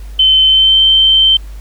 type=tone with pitch glide; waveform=sine; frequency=3072 to 3111 Hz; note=G7 to G7; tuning=-36 to -14 cents; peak=-5 dBFS; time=0.19-1.37 s; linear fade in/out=5 ms; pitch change=+22 cents; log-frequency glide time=0.46-0.8 s; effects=added 50 Hz sine -25 dBFS peak until 1.6 s + pink hiss -44 dBFS RMS until 1.6 s